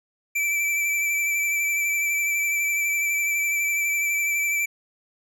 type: tone with vibrato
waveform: square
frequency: 2327 Hz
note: D7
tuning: 17 cents flat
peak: -22 dBFS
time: 0.35-4.66 s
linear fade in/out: 10 ms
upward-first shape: sine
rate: 12 Hz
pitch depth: 23 cents each way
effects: none